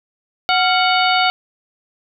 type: harmonic tone with a mistuned harmonic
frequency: 740 Hz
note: F#5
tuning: in tune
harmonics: 1 / 2 / 3 / 4 / 5 / 6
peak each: -16 / -19 / -21 / -22 / -23 / -24 dBFS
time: 0.49-1.3 s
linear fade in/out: 0 ms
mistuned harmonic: 2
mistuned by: -110 cents
effects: none